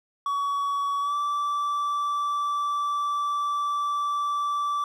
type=tone with pitch glide; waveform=triangle; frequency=1129 to 1162.8 Hz; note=C#6 to D6; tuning=+31 to -18 cents; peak=-22 dBFS; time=0.26-4.84 s; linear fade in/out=2 ms; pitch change=+51 cents; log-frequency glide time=1-1.14 s; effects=none